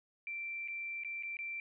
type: tone with dropouts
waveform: sine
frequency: 2349 Hz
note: D7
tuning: in tune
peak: -38 dBFS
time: 0.27-1.6 s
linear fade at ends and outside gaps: 1 ms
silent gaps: 0.677-0.683 / 1.036-1.047 / 1.226-1.233 / 1.369-1.389 s
effects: none